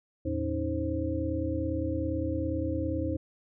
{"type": "tone cluster", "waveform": "sine", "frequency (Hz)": [80.7, 110.6, 279.3, 316.8, 527], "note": ["E2", "A2", "C#4", "D#4", "C5"], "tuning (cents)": [-36, 9, 13, 31, 12], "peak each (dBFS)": [-33, -37, -36, -32, -35], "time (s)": [0.25, 3.17], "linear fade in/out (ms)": 10, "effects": []}